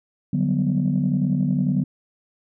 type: chord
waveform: sine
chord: G major seventh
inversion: second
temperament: equal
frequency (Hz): 146.83 / 185 / 196 / 246.9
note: D3 / F#3 / G3 / B3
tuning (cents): 0 / 0 / 0 / 0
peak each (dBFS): -22 / -22 / -26 / -23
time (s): 0.33-1.84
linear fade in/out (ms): 5
effects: tanh soft clip ceiling -11 dBFS